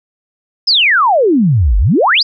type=exponential two-way sweep; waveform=sine; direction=down then up; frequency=5320 to 44.91 to 5320 Hz; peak=-7 dBFS; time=0.67-2.23 s; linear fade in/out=10 ms; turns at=1.78 s; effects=none